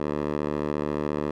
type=tone with band-pass filter; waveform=10% pulse; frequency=74.3 Hz; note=D2; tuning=21 cents sharp; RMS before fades=-28 dBFS; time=0-1.31 s; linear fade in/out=5 ms; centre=530 Hz; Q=0.73; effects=none